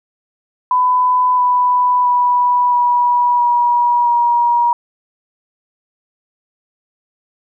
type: tone with pitch steps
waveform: sine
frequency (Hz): 1001 / 991.2 / 981.5 / 971.9 / 962.4 / 953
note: B5 / B5 / B5 / B5 / B5 / A#5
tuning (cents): +23 / +6 / -11 / -28 / -45 / +38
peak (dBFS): -10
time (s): 0.71-4.73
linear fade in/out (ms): 2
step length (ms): 670
effects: none